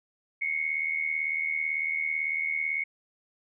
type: tone pair together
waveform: sine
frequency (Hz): 2133 / 2211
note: C7 / C#7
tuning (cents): +33 / -5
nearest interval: minor second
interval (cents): 62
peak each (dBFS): -32 / -28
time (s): 0.41-2.84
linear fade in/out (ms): 10
effects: none

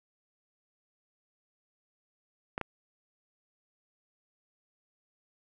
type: clicks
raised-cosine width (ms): 0.5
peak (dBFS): -18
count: 2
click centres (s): 2.579 / 2.613
effects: none

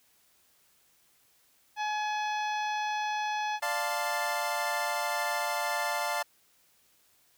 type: harmonic tone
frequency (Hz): 846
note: G#5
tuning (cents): +32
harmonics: 1 / 2 / 3 / 4 / 5 / 6 / 7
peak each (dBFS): -30 / -37 / -40 / -43 / -49 / -51 / -49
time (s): 1.76-3.6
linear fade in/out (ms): 50
type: chord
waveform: 25% pulse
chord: D minor seventh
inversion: none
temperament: equal with one note detuned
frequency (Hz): 587.3 / 698.5 / 880 / 1041.1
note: D5 / F5 / A5 / C6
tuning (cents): 0 / 0 / 0 / -9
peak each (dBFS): -32 / -30 / -29 / -35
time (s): 3.62-6.23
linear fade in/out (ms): 10
effects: white hiss -66 dBFS RMS until 7.37 s

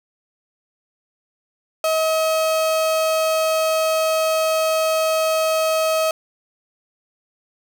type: tone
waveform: 35% pulse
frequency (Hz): 637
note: D#5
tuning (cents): +41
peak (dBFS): -15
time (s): 1.84-6.11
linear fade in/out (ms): 2
effects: none

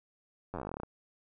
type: slowing click train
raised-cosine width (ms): 1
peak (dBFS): -24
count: 16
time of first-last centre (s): 0.54-0.834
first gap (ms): 10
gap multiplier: 1.09
effects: none

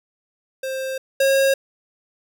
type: tone pair in turn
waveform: square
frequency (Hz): 528 / 542.5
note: C5 / C#5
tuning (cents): +16 / -37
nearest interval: unison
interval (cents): 47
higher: second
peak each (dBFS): -25 / -15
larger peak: second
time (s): 0.63-0.98 / 1.2-1.54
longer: first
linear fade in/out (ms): 5
effects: none

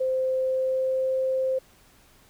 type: tone with pitch glide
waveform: sine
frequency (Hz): 520 to 523.6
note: C5 to C5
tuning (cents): -11 to +1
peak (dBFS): -22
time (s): 0-1.59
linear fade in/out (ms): 10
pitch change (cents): +12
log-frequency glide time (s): 0.29-1.12
effects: pink hiss -57 dBFS RMS until 2.29 s

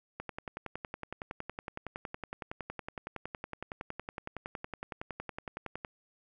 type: click train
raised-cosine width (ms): 0.5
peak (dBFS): -23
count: 62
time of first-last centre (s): 0.2-5.848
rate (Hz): 10.8
effects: none

